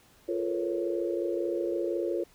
sine tone cluster, 346.9 / 428.7 / 454.3 / 488.1 / 552 Hz, F4 / A4 / A#4 / B4 / C#5, -12 / -45 / -45 / -20 / -7 cents, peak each -30 / -37 / -37 / -37 / -34 dBFS, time 0.28-2.24 s, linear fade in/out 10 ms, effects pink hiss -60 dBFS RMS until 2.34 s

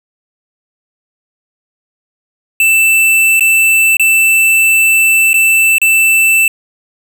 square tone with dropouts, 2657 Hz, E7, 13 cents sharp, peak -7 dBFS, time 2.6-6.48 s, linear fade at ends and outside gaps 2 ms, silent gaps 3.396-3.407 / 3.969-3.996 / 5.332-5.341 / 5.783-5.816 s, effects none

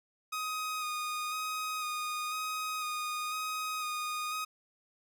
sawtooth tone with vibrato, 1244.5 Hz, D#6, in tune, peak -30 dBFS, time 0.32-4.45 s, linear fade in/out 10 ms, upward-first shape square, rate 1 Hz, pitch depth 17 cents each way, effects none

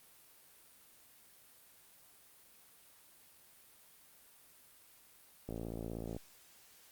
click train, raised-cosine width 2 ms, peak -28 dBFS, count 39, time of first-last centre 5.49-6.165 s, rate 56.3 Hz, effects white hiss -62 dBFS RMS until 6.91 s + Opus 32 kbps

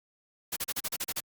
white noise bursts, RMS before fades -32 dBFS, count 9, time 0.52-1.205 s, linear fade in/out 10 ms, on 45 ms, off 35 ms, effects Opus 48 kbps

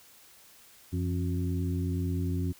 harmonic tone with a mistuned harmonic, 90.5 Hz, F#2, 38 cents flat, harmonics 1 / 2 / 3 / 4, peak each -29 / -34 / -35 / -41 dBFS, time 0.92-2.53 s, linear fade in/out 20 ms, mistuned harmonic 2, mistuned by -83 cents, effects white hiss -56 dBFS RMS until 2.59 s

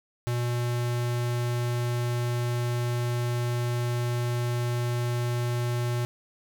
square tone, 120.8 Hz, B2, 38 cents flat, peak -26 dBFS, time 0.27-6.05 s, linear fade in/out 0 ms, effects none

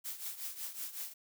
blue noise with tremolo, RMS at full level -39 dBFS, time 0.04-1.14 s, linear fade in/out 20 ms, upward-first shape triangle, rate 5.4 Hz, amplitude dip 80%, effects none

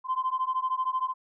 sine beating tone pair, 1028 / 1041 Hz, C6 / C6, -31 / -9 cents, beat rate 13 Hz, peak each -28 dBFS, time 0.04-1.14 s, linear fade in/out 50 ms, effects tanh soft clip ceiling -19 dBFS

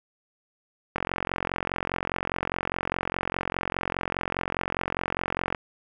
click train, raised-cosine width 0.5 ms, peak -11 dBFS, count 207, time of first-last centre 0.96-5.548 s, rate 44.9 Hz, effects none

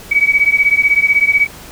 sine beating tone pair, 2264 / 2280 Hz, C#7 / C#7, +36 / +48 cents, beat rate 16 Hz, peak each -12 dBFS, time 0.11-1.47 s, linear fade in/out 10 ms, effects pink hiss -35 dBFS RMS until 1.71 s

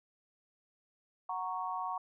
sine chord, F# major, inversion none, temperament equal, 740 / 932.3 / 1108.7 Hz, F#5 / A#5 / C#6, 0 / 0 / 0 cents, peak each -39 / -39 / -38 dBFS, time 1.29-1.98 s, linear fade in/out 5 ms, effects none

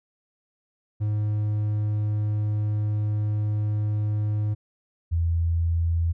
triangle / sine tone pair in turn, 105.5 / 83.74 Hz, G#2 / E2, +28 / +28 cents, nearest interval major third, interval 400 cents, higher first, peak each -20 dBFS, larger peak neither, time 1-4.55 / 5.11-6.13 s, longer first, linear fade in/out 20 ms, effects none

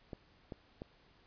clicks, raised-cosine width 2 ms, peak -29 dBFS, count 3, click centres 0.132 / 0.522 / 0.819 s, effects pink hiss -66 dBFS RMS until 1.26 s + resampled to 11025 Hz

